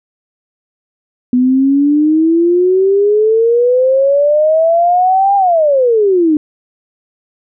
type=exponential two-way sweep; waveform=sine; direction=up then down; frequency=246.6 to 807 to 295.7 Hz; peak=-7 dBFS; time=1.33-6.37 s; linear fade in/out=2 ms; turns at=5.36 s; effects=none